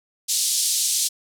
white band-pass noise, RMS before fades -22 dBFS, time 0.28-1.09 s, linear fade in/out 20 ms, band 3800 to 10000 Hz, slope 24 dB/octave, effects none

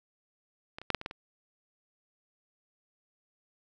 clicks, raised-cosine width 0.3 ms, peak -24 / -28 / -12 / -10 / -24 / -18 / -26 dBFS, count 7, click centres 0.785 / 0.816 / 0.903 / 0.947 / 1.014 / 1.061 / 1.111 s, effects none

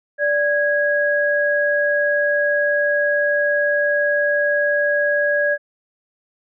sine tone pair together, 584.4 / 1653 Hz, D5 / G#6, -9 / -9 cents, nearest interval octave + tritone, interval 1800 cents, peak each -18 dBFS, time 0.18-5.58 s, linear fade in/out 50 ms, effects none

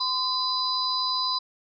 sine tone cluster, 1028 / 4004 / 4892 Hz, C6 / B7 / D#8, -31 / +23 / -30 cents, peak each -28 dBFS, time 0-1.39 s, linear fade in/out 10 ms, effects none

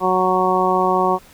harmonic tone, 185 Hz, F#3, in tune, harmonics 1 / 2 / 3 / 4 / 5 / 6, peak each -25 / -20 / -24 / -20 / -21 / -20 dBFS, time 0-1.19 s, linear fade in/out 50 ms, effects pink hiss -47 dBFS RMS until 1.33 s

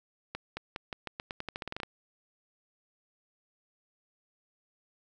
accelerating click train, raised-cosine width 0.3 ms, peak -20 dBFS, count 16, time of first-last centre 0.35-1.833 s, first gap 220 ms, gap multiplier 0.87, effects none

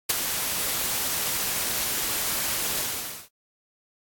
white noise with ADSR envelope, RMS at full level -19 dBFS, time 0.09-3.29 s, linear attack 12 ms, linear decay 17 ms, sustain -8 dB, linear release 510 ms, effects AAC 64 kbps

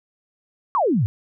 sine exponential sweep, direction down, 1200 to 93.3 Hz, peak -16 dBFS, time 0.75-1.06 s, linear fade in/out 0 ms, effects none

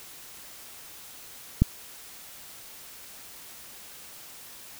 click, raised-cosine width 5 ms, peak -5 dBFS, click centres 1.62 s, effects white hiss -46 dBFS RMS until 4.79 s

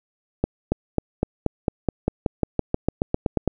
accelerating click train, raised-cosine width 2 ms, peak -6 dBFS, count 18, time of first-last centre 0.44-3.477 s, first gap 280 ms, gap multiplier 0.94, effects none

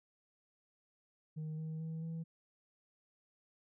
sine tone with pitch steps, 155.7 / 158.33 / 161 / 163.72 Hz, D#3 / D#3 / E3 / E3, +2 / +31 / -41 / -12 cents, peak -36 dBFS, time 1.36-2.24 s, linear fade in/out 20 ms, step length 220 ms, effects tanh soft clip ceiling -38 dBFS

